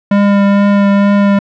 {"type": "tone with vibrato", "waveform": "square", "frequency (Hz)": 201, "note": "G3", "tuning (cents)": 44, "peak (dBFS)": -7, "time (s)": [0.11, 1.39], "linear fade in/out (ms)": 5, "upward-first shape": "triangle", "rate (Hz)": 2.2, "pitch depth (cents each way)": 13, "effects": ["low-pass 2000 Hz 12 dB/octave"]}